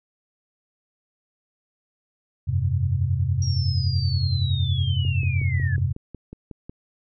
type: chord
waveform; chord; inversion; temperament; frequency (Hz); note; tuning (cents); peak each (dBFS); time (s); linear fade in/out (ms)
sine; F suspended second; none; equal; 87.31 / 98 / 130.81; F2 / G2 / C3; 0 / 0 / 0; -24; 2.47-5.93; 20
type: linear sweep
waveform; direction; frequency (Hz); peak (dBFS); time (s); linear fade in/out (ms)
sine; down; 5670 to 1658; -31; 3.42-5.76; 2
type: click train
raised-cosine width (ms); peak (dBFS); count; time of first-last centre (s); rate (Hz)
3; -24; 10; 5.05-6.695; 5.47
effects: none